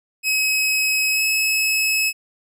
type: tone with pitch glide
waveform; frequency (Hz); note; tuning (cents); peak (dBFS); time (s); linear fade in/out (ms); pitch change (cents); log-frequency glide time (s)
sawtooth; 2555 to 2580; D#7 to E7; +45 to -38; -14; 0.23-2.13; 50; +17; 1.12-1.22
effects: none